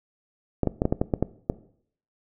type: clicks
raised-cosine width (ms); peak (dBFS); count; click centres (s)
2; -8; 9; 0.633 / 0.673 / 0.819 / 0.854 / 0.925 / 1.015 / 1.138 / 1.226 / 1.499
effects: noise-tail reverb RT60 0.6 s tail -18 dB re dry